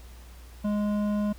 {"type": "tone with hard clipping", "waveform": "triangle", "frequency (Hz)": 207.7, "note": "G#3", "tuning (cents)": 0, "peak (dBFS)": -26, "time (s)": [0.64, 1.33], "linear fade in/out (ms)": 10, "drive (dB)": 14, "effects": ["added 60 Hz sine -44 dBFS peak until 1.38 s", "pink hiss -54 dBFS RMS until 1.38 s"]}